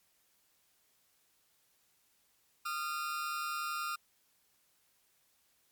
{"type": "tone pair together", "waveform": "40% pulse", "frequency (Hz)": [1228.5, 1379], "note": ["D#6", "F6"], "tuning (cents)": [-22, -22], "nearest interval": "major second", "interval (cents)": 200, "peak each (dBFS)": [-37, -37], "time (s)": [2.65, 3.96], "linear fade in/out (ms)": 10, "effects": ["white hiss -72 dBFS RMS until 5.71 s", "MP3 96 kbps"]}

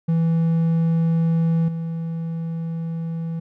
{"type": "tone with level steps", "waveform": "triangle", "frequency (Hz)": 164.81, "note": "E3", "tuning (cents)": 0, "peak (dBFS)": [-14, -22], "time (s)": [0.08, 3.4], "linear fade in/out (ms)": 10, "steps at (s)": 1.68, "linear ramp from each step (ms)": 5, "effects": []}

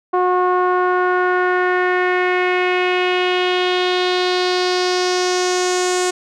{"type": "tone with low-pass filter sweep", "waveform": "sawtooth", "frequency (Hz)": 363, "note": "F#4", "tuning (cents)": -33, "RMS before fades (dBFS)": -17, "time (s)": [0.13, 6.11], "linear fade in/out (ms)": 10, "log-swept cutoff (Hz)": [1000, 7700], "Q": 2.9, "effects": []}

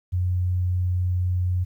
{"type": "tone", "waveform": "sine", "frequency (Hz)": 90.4, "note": "F#2", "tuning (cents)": -40, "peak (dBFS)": -20, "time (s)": [0.12, 1.65], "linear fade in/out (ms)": 20, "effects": ["10-bit"]}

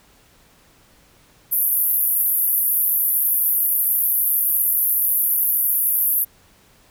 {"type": "band-pass noise", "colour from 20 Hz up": "pink", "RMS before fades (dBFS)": -19, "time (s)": [1.51, 6.25], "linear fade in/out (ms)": 20, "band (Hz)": [11000, 15000], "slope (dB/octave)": 96, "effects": ["pink hiss -54 dBFS RMS until 6.9 s"]}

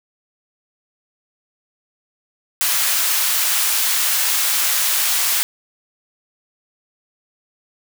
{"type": "high-pass noise", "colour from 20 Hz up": "white", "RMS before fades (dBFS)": -18, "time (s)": [2.61, 5.43], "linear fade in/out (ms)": 0, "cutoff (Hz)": 980, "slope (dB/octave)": 12, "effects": []}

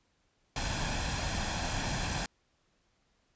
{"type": "noise with comb filter", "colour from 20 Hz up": "pink", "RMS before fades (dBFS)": -33, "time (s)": [0.56, 2.26], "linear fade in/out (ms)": 2, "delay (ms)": 1.2, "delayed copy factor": 0.55, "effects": ["pink hiss -73 dBFS RMS until 3.35 s", "resampled to 16000 Hz"]}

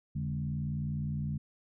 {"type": "tone with frequency modulation", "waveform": "sine", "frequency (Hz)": 146.2, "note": "D3", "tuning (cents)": -7, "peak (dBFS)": -31, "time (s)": [0.15, 1.38], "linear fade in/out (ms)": 10, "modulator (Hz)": 59.6, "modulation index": 1, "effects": []}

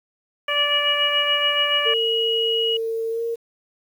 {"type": "harmonic tone", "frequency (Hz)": 582, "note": "D5", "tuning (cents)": -16, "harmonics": [1, 2, 3, 4, 5], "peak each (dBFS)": [-27, -27, -27, -27, -27], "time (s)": [0.48, 1.94], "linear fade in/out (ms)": 5}
{"type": "tone", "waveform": "sine", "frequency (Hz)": 2903, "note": "F#7", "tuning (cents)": -34, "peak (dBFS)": -20, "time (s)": [0.51, 2.77], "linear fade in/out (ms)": 5}
{"type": "tone with pitch glide", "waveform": "sine", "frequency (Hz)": [452.3, 462.6], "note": ["A4", "A#4"], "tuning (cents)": [48, -13], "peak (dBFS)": -22, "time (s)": [1.85, 3.36], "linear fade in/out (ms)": 20, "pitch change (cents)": 39, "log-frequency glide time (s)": [3.1, 3.22]}
{"effects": ["8-bit"]}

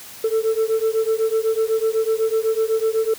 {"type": "beating tone pair", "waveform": "sine", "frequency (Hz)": [440, 448], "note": ["A4", "A4"], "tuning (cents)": [0, 31], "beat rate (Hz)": 8, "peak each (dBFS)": -18, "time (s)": [0.24, 3.14], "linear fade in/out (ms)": 5, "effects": ["tanh soft clip ceiling -14 dBFS", "white hiss -39 dBFS RMS until 3.18 s"]}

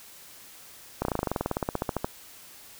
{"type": "slowing click train", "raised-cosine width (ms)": 1, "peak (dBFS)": -12, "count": 21, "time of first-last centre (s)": [1.02, 2.045], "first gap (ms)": 31, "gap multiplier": 1.05, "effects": ["white hiss -49 dBFS RMS until 2.79 s"]}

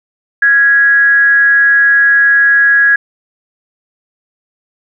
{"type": "tone with frequency modulation", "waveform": "sine", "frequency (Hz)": 1661.2, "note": "G#6", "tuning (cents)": 0, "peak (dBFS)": -5, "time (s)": [0.42, 2.96], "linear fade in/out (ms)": 5, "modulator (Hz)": 267, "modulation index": 0.28, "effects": []}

